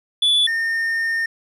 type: tone pair in turn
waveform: triangle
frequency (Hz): 3452 / 1823.4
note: A7 / A#6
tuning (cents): -34 / -39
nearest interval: major seventh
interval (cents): 1105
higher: first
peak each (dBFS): -12 / -17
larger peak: first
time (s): 0.22-0.47 / 0.47-1.26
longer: second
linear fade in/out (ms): 5
effects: resampled to 32000 Hz